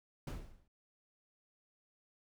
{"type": "noise with exponential decay", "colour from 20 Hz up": "brown", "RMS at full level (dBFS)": -34, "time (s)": [0.27, 0.68], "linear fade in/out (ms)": 5, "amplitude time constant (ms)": 89, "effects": []}